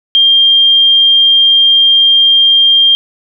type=tone; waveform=sine; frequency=3198 Hz; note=G7; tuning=34 cents sharp; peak=-4 dBFS; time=0.15-2.95 s; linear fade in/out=0 ms; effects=none